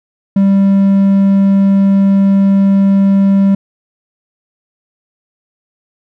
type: tone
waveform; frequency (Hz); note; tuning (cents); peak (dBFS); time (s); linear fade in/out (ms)
triangle; 196.3; G3; +3; -4; 0.36-3.55; 5
effects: none